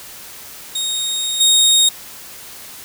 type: tone with level steps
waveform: 25% pulse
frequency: 3729 Hz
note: A#7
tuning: in tune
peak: -15 / -6 dBFS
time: 0.75-1.89 s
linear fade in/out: 5 ms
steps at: 1.4 s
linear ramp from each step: 10 ms
effects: white hiss -36 dBFS RMS until 2.84 s